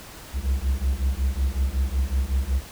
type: beating tone pair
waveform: triangle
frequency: 63.8 / 69.2 Hz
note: C2 / C#2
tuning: -43 / -2 cents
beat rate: 5.4 Hz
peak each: -22 dBFS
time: 0.33-2.62 s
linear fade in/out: 50 ms
effects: pink hiss -42 dBFS RMS until 2.71 s